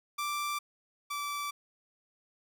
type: tone pair in turn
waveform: sawtooth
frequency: 1174.7 / 1160.5 Hz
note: D6 / D6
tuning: 0 / -21 cents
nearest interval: unison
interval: 21 cents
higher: first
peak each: -28 / -30 dBFS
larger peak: first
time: 0.18-0.59 / 1.1-1.51 s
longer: neither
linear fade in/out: 10 ms
effects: none